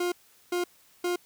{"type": "tone bursts", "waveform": "40% pulse", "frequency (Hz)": 353.8, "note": "F4", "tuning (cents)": 23, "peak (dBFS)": -25, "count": 3, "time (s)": [0, 1.16], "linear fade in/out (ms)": 5, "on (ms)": 120, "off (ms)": 400, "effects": ["white hiss -60 dBFS RMS until 1.25 s"]}